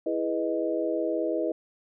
sine chord, E major seventh, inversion none, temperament equal, 329.6 / 415.3 / 493.9 / 622.3 Hz, E4 / G#4 / B4 / D#5, 0 / 0 / 0 / 0 cents, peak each -29 / -33 / -31 / -30 dBFS, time 0.06-1.52 s, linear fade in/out 5 ms, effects none

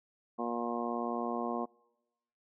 harmonic tone, 118.7 Hz, A#2, 32 cents sharp, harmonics 2 / 3 / 4 / 5 / 6 / 7 / 8 / 9, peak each -37 / -40 / -41 / -43 / -39 / -45 / -45 / -40 dBFS, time 0.38-1.66 s, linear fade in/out 20 ms, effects noise-tail reverb RT60 1.0 s tail -26 dB re dry

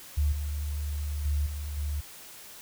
sine tone with level steps, 73.42 Hz, D2, in tune, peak -22 / -29 / -24 / -32 / -28 dBFS, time 0.17-2.01 s, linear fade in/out 10 ms, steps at 0.32 / 1.25 / 1.46 / 1.77 s, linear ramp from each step 5 ms, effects white hiss -47 dBFS RMS until 2.61 s

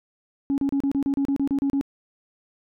sine tone bursts, 277.2 Hz, C#4, in tune, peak -18 dBFS, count 12, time 0.5-1.811 s, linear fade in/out 0 ms, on 79 ms, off 33 ms, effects tanh soft clip ceiling -17 dBFS

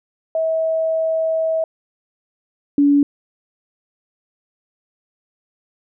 sine tone pair in turn, 645 / 285.7 Hz, E5 / D4, -38 / -48 cents, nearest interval octave + major second, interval 1410 cents, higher first, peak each -16 / -10 dBFS, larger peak second, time 0.35-1.64 / 2.78-3.03 s, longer first, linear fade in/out 2 ms, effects none

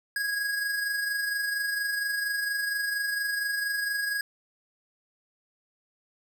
square tone with amplitude modulation, 1651 Hz, G#6, 11 cents flat, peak -26 dBFS, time 0.16-4.21 s, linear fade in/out 2 ms, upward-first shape sine, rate 24.3 Hz, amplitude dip 40%, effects none

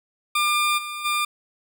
20% pulse tone with level steps, 1199 Hz, D6, 36 cents sharp, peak -14 / -25 / -16 dBFS, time 0.35-1.25 s, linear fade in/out 5 ms, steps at 0.77 / 1.04 s, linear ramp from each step 20 ms, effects none

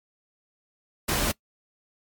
pink noise, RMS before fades -25 dBFS, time 1.08-1.32 s, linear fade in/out 10 ms, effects noise-tail reverb RT60 0.1 s tail -22 dB re dry + MP3 96 kbps

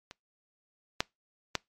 clicks, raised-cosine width 0.2 ms, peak -26 / -8 / -10 dBFS, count 3, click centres 0.111 / 1.005 / 1.553 s, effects noise-tail reverb RT60 0.2 s tail -25 dB re dry + MP3 64 kbps

